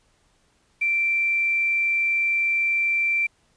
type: tone with quantisation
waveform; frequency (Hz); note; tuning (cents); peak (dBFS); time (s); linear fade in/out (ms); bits
sine; 2349; D7; 0; -19; 0.81-3.27; 10; 8
effects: pink hiss -64 dBFS RMS until 3.56 s + resampled to 22050 Hz